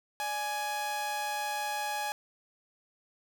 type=tone pair together; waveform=sawtooth; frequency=590 / 834.4 Hz; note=D5 / G#5; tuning=+8 / +8 cents; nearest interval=tritone; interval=600 cents; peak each=-39 / -28 dBFS; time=0.2-2.12 s; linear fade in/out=0 ms; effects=none